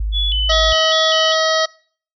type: tone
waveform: sine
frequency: 51.91 Hz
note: G#1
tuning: in tune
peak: -17 dBFS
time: 0-0.73 s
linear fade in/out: 5 ms
type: tone with vibrato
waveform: sine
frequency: 3207 Hz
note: G7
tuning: 39 cents sharp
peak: -17 dBFS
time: 0.12-1.36 s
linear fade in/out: 50 ms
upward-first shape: square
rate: 2.5 Hz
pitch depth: 110 cents each way
type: harmonic tone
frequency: 638 Hz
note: D#5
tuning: 43 cents sharp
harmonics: 1 / 2 / 3 / 5 / 6 / 7 / 8 / 9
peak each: -17 / -20 / -22 / -24 / -25 / -25 / -26 / -27 dBFS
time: 0.49-1.66 s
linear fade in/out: 10 ms
effects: noise-tail reverb RT60 0.5 s tail -25 dB re dry